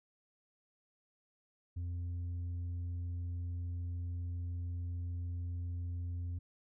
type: tone with tanh clipping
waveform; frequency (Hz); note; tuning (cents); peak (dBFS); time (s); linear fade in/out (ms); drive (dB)
sine; 87.31; F2; 0; -37; 1.76-6.39; 10; 3
effects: none